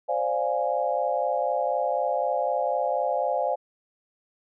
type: chord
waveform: sine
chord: D half-diminished seventh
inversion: third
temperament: equal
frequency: 523.3 / 587.3 / 698.5 / 830.6 Hz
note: C5 / D5 / F5 / Ab5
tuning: 0 / 0 / 0 / 0 cents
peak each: -28 / -28 / -28 / -29 dBFS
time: 0.08-3.56 s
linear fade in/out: 20 ms
effects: none